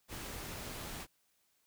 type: noise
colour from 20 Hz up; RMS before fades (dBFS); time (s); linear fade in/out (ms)
pink; -44; 0.08-1.07; 50
effects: white hiss -75 dBFS RMS until 1.66 s